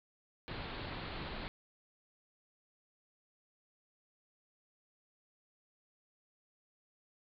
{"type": "low-pass noise", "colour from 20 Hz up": "pink", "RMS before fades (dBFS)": -43, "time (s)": [0.48, 1.48], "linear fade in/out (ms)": 0, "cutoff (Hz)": 4500, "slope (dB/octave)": 96, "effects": []}